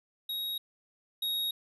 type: tone pair in turn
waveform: square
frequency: 3787 / 3768 Hz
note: A#7 / A#7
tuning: +27 / +18 cents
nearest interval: unison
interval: 9 cents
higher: first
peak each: -33 / -30 dBFS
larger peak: second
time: 0.29-0.58 / 1.22-1.51 s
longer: neither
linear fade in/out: 5 ms
effects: resampled to 32000 Hz + 12-bit

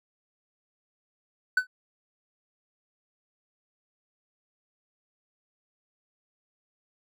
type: tone with exponential decay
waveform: triangle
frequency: 1505 Hz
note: F#6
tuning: 29 cents sharp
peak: -14 dBFS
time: 1.57-1.67 s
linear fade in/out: 5 ms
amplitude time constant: 20 ms
effects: none

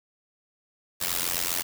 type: noise with amplitude modulation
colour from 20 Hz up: white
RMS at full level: -24 dBFS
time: 1-1.63 s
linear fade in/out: 20 ms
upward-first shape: sine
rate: 87.5 Hz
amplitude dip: 100%
effects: none

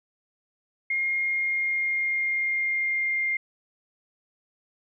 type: tone with pitch glide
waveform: sine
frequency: 2134 to 2111 Hz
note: C7 to C7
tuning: +34 to +15 cents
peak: -23 dBFS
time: 0.9-3.37 s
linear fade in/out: 5 ms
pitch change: -19 cents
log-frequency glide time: 1.18-3.2 s
effects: none

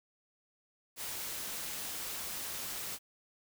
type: noise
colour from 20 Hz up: white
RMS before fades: -40 dBFS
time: 0.96-2.99 s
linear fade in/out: 50 ms
effects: none

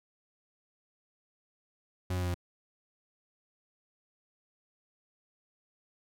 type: tone with pitch steps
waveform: 40% pulse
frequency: 91.3 / 90.25 / 89.21 / 88.19 Hz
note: F#2 / F#2 / F2 / F2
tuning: -23 / -43 / +37 / +17 cents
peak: -29 dBFS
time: 2.1-2.344 s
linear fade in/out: 5 ms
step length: 61 ms
effects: none

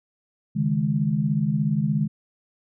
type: chord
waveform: sine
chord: C# suspended second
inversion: none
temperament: equal with one note detuned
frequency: 138.59 / 155.56 / 208.9 Hz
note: C#3 / D#3 / G#3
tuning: 0 / 0 / +10 cents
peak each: -26 / -23 / -24 dBFS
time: 0.55-2.08 s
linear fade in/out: 20 ms
effects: none

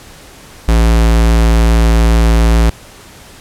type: tone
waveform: square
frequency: 56.4 Hz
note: A1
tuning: 44 cents sharp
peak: -7 dBFS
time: 0.68-2.7 s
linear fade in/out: 5 ms
effects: pink hiss -37 dBFS RMS until 3.4 s + low-pass 12000 Hz 12 dB/octave

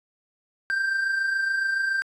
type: tone pair together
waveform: triangle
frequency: 1548.9 / 1576 Hz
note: G6 / G6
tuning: -21 / +9 cents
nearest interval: unison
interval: 30 cents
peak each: -31 / -21 dBFS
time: 0.7-2.02 s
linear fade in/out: 0 ms
effects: resampled to 24000 Hz

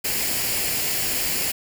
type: noise with comb filter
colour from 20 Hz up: white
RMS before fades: -24 dBFS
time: 0.04-1.52 s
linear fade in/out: 10 ms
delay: 0.41 ms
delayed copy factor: +0.5
effects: none

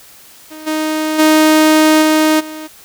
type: tone with level steps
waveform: sawtooth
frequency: 311.1 Hz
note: D#4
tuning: in tune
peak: -26 / -11 / -3 / -5 / -22 dBFS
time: 0.5-2.68 s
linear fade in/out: 20 ms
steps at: 0.66 / 1.18 / 2.01 / 2.39 s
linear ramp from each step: 20 ms
effects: white hiss -41 dBFS RMS until 2.84 s

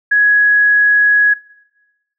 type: tone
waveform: sine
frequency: 1672 Hz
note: G#6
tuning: 11 cents sharp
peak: -8 dBFS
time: 0.11-1.34 s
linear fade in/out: 10 ms
effects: noise-tail reverb RT60 1.0 s tail -20 dB re dry

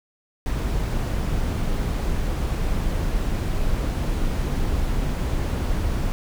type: noise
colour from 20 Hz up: brown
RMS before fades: -23 dBFS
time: 0.46-6.12 s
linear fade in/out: 0 ms
effects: none

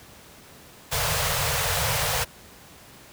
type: band-stop noise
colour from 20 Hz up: pink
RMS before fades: -24 dBFS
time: 0.91-2.25 s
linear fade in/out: 20 ms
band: 160 to 450 Hz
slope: 96 dB/octave
effects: pink hiss -48 dBFS RMS until 3.12 s + high-pass 60 Hz 12 dB/octave

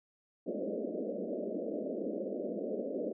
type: band-pass noise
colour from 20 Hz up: white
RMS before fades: -37 dBFS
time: 0.46-3.13 s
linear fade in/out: 10 ms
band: 190 to 620 Hz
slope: 96 dB/octave
effects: none

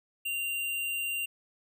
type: tone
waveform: square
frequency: 2777 Hz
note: F7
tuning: 10 cents flat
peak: -31 dBFS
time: 0.25-1.26 s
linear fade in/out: 10 ms
effects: none

